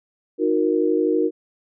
sine chord, D# minor, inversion none, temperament equal with one note detuned, 311.1 / 363.2 / 466.2 Hz, D#4 / F#4 / A#4, 0 / -32 / 0 cents, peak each -21 dBFS, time 0.38-1.31 s, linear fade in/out 50 ms, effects none

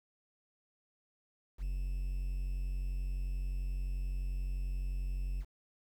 triangle tone with quantisation, 45.74 Hz, F#1, 19 cents flat, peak -31 dBFS, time 1.58-5.45 s, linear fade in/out 50 ms, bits 10, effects none

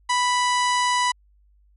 harmonic tone with a mistuned harmonic, 987.8 Hz, B5, in tune, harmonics 1 / 2 / 3 / 4 / 5 / 6 / 7 / 8 / 9 / 10, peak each -20 / -26 / -30 / -32 / -34 / -36 / -37 / -38 / -39 / -40 dBFS, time 0.09-1.12 s, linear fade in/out 10 ms, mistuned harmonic 7, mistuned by -32 cents, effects added 50 Hz sine -55 dBFS peak until 1.76 s

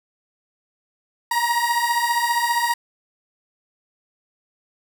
30% pulse beating tone pair, 940 / 955 Hz, A#5 / A#5, +14 / +42 cents, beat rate 15 Hz, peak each -19 dBFS, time 1.31-2.74 s, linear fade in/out 5 ms, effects none

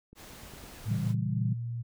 click train, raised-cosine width 3 ms, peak -38 dBFS, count 11, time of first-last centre 0.13-1.147 s, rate 9.83 Hz
pink noise, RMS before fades -48 dBFS, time 0.15-1.15 s, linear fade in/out 50 ms
sine tone with pitch glide, 110 to 117.9 Hz, A2 to A#2, 0 to +20 cents, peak -32 dBFS, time 0.85-1.83 s, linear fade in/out 20 ms, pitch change +120 cents, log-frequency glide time 0.98-1.33 s
sine chord, A# diminished seventh, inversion none, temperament equal, 116.54 / 138.59 / 164.81 / 196 Hz, A#2 / C#3 / E3 / G3, 0 / 0 / 0 / 0 cents, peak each -34 dBFS, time 0.88-1.54 s, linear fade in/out 10 ms
effects none

